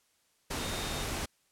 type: tone in noise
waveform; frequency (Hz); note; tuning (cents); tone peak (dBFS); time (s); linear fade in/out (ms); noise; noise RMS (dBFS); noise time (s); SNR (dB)
sine; 3682; A#7; -22; -43; 0.59-1.04; 10; pink; -35; 0.5-1.26; -11
effects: white hiss -71 dBFS RMS until 1.51 s + low-pass 11000 Hz 12 dB/octave